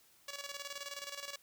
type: tone with tremolo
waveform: 5% pulse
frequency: 566 Hz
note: C#5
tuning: 36 cents sharp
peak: -29 dBFS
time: 0.28-1.36 s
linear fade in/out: 5 ms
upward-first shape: square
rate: 19 Hz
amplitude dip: 65%
effects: white hiss -66 dBFS RMS until 1.42 s